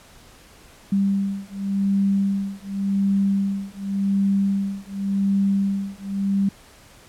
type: beating tone pair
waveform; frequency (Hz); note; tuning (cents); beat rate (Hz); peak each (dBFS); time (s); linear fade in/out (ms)
sine; 196.7 / 197.59; G3 / G3; +6 / +14; 0.89; -22 / -22; 0.92-6.49; 5
effects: pink hiss -49 dBFS RMS until 7.08 s + low-pass 12000 Hz 12 dB/octave